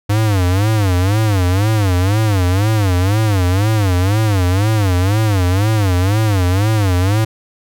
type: tone with vibrato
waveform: square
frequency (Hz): 99.1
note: G2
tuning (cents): +19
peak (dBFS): -12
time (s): 0.09-7.25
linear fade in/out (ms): 10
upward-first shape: sine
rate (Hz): 2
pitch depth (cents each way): 190
effects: none